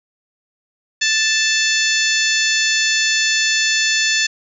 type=harmonic tone; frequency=880 Hz; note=A5; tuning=in tune; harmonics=2 / 3 / 4 / 5 / 6 / 7 / 8; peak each=-19 / -21 / -22 / -23 / -24 / -24 / -25 dBFS; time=1.01-4.27 s; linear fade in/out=10 ms; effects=none